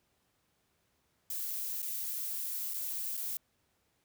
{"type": "noise with dropouts", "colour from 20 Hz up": "violet", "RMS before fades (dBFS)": -37, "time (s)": [1.3, 3.37], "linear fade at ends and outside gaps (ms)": 2, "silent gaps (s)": [[1.821, 1.826], [2.737, 2.741], [3.169, 3.174]], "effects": ["pink hiss -75 dBFS RMS until 4.04 s", "high-pass 60 Hz 12 dB/octave"]}